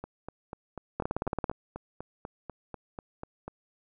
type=two click trains; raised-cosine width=1 ms; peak=-15 / -24 dBFS; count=10 / 15; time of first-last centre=1-1.497 / 0.04-3.48 s; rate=18.1 / 4.07 Hz; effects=none